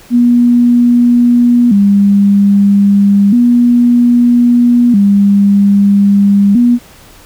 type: tone with vibrato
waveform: sine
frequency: 220 Hz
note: A3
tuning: in tune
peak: -4 dBFS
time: 0.1-6.79 s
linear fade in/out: 50 ms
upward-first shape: square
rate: 0.31 Hz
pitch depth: 160 cents each way
effects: pink hiss -39 dBFS RMS until 7.25 s